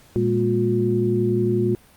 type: tone cluster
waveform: sine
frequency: 116.5 / 202.6 / 233.8 / 357.7 Hz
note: A#2 / G#3 / A#3 / F4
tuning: -1 / -43 / +5 / +41 cents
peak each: -23 / -24 / -28 / -20 dBFS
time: 0.16-1.75 s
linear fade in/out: 0 ms
effects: pink hiss -52 dBFS RMS until 1.96 s + Opus 48 kbps